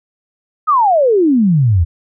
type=exponential sweep; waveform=sine; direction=down; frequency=1301 to 77.78 Hz; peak=-8 dBFS; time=0.67-1.85 s; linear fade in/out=20 ms; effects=none